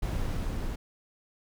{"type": "noise with level ramp", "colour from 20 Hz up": "brown", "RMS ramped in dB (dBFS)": [-29, -33], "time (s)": [0.02, 0.76], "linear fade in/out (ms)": 10, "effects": []}